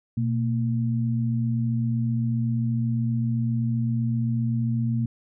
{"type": "tone pair together", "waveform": "sine", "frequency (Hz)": [121, 228.8], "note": ["B2", "A#3"], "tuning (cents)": [-35, -32], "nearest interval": "major seventh", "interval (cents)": 1103, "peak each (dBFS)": [-23, -26], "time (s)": [0.17, 5.06], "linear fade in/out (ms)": 5, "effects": []}